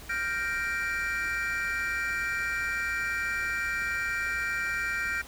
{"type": "chord", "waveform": "triangle", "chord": "G minor seventh", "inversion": "third", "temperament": "equal", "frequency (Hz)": [1396.9, 1568, 1864.7, 2349], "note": ["F6", "G6", "Bb6", "D7"], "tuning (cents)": [0, 0, 0, 0], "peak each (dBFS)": -32, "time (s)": [0.09, 5.22], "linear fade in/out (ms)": 10, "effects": ["added 60 Hz sine -47 dBFS peak until 5.27 s", "pink hiss -47 dBFS RMS until 5.27 s"]}